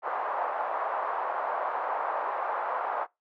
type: band-pass noise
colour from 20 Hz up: white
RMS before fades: -31 dBFS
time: 0.02-3.07 s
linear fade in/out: 50 ms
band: 610 to 1100 Hz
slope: 24 dB/octave
effects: noise-tail reverb RT60 0.2 s tail -23 dB re dry

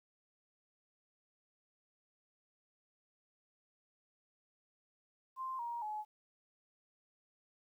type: tone with pitch steps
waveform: sine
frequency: 1046.5 / 943.2 / 850 Hz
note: C6 / A#5 / G#5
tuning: 0 / +20 / +40 cents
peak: -38 dBFS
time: 5.36-6.05 s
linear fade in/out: 50 ms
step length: 230 ms
effects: 12-bit

